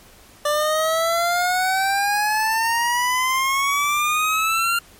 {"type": "exponential sweep", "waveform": "25% pulse", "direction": "up", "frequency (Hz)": [587.3, 1396.9], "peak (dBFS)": -14, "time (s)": [0.45, 4.79], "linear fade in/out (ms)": 5, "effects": ["pink hiss -48 dBFS RMS until 4.99 s", "MP3 64 kbps"]}